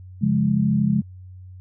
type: chord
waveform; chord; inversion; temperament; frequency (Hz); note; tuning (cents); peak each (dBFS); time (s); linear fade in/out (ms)
sine; Db major; none; equal; 138.59 / 174.61 / 207.7; Db3 / F3 / Ab3; 0 / 0 / 0; -22 / -23 / -19; 0.21-1.02; 20
effects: added 92 Hz sine -38 dBFS peak until 1.6 s